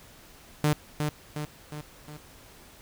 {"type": "tone with echo", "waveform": "sawtooth", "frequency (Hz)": 150, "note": "D3", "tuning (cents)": 37, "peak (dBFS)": -17, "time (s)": [0.64, 0.73], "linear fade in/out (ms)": 0, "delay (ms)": 360, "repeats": 4, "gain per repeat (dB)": -5, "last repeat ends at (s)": 2.17, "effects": ["pink hiss -52 dBFS RMS until 2.81 s"]}